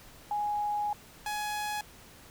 sine / sawtooth tone pair in turn, 830.6 / 839.3 Hz, G#5 / G#5, 0 / +18 cents, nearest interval unison, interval 18 cents, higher second, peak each -28 dBFS, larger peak neither, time 0.31-0.93 / 1.26-1.81 s, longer first, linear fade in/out 2 ms, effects pink hiss -53 dBFS RMS until 2.3 s

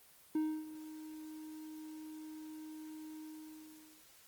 triangle tone with ADSR envelope, 311.1 Hz, D#4, in tune, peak -28 dBFS, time 0.35-4.05 s, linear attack 4 ms, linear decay 290 ms, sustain -16 dB, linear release 840 ms, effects white hiss -62 dBFS RMS until 4.27 s + Opus 24 kbps

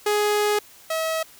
sawtooth tone pair in turn, 417.2 / 643.5 Hz, G#4 / E5, +8 / -42 cents, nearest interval minor sixth, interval 750 cents, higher second, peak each -15 / -19 dBFS, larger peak first, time 0.06-0.59 / 0.9-1.23 s, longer first, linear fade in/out 5 ms, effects white hiss -49 dBFS RMS until 1.39 s

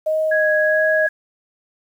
sine tone with vibrato, 622.3 Hz, D#5, in tune, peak -16 dBFS, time 0.06-1.07 s, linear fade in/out 10 ms, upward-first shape sine, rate 1.5 Hz, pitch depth 17 cents each way
sine tone, 1661.2 Hz, G#6, in tune, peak -17 dBFS, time 0.31-1.09 s, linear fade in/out 10 ms
effects 8-bit

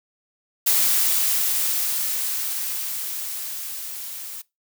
blue noise with level ramp, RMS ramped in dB -18 to -35 dBFS, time 0.66-4.42 s, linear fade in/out 10 ms, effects noise-tail reverb RT60 0.2 s tail -21 dB re dry

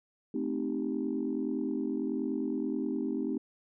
sine chord, A half-diminished seventh, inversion none, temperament equal, 220 / 261.6 / 311.1 / 392 Hz, A3 / C4 / Eb4 / G4, 0 / 0 / 0 / 0 cents, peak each -36 / -33 / -34 / -37 dBFS, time 0.34-3.38 s, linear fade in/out 5 ms, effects tanh soft clip ceiling -21 dBFS

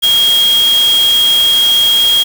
sine tone in noise, 3261 Hz, G#7, 32 cents flat, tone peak -7 dBFS, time 0.02-2.24 s, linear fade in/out 20 ms, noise white, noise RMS -20 dBFS, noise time 0.02-2.24 s, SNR +10 dB, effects none

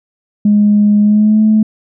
sine tone with pitch glide, 207.7 to 216.3 Hz, G#3 to A3, 0 to -29 cents, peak -5 dBFS, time 0.45-1.63 s, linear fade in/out 5 ms, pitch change +71 cents, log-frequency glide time 1.01-1.41 s, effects tanh soft clip ceiling -1 dBFS

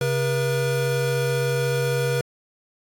square tone pair together, 134.95 / 480.9 Hz, C#3 / B4, -46 / -46 cents, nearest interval octave + minor seventh, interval 2200 cents, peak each -24 dBFS, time 0.01-2.21 s, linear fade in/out 2 ms, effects AAC 64 kbps

